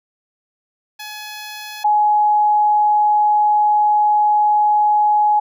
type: tone pair in turn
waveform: 10% pulse / sine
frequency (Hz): 846 / 840.2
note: G#5 / G#5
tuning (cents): +32 / +20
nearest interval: unison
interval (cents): 12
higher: first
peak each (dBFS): -21 / -11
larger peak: second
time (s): 0.99-1.84 / 1.84-5.4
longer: second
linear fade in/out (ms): 10
effects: none